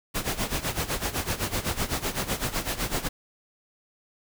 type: noise with tremolo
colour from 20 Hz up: pink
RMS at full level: -26 dBFS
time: 0.14-3.09 s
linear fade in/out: 20 ms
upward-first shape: sine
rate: 7.9 Hz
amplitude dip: 80%
effects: none